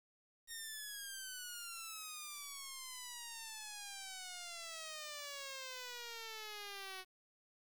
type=exponential sweep; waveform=5% pulse; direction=down; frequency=1864.7 to 370 Hz; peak=-34 dBFS; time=0.47-7.05 s; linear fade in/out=50 ms; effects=low-pass 12000 Hz 12 dB/octave + 10-bit